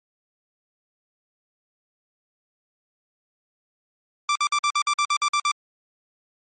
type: tone bursts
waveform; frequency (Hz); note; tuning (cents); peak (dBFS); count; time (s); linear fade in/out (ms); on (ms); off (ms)
sawtooth; 1174.7; D6; 0; -15; 11; 4.29-5.515; 2; 65; 51
effects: MP3 32 kbps